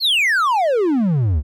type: exponential sweep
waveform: triangle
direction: down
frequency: 4493 to 65.7 Hz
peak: -12 dBFS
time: 0-1.43 s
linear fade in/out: 50 ms
effects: none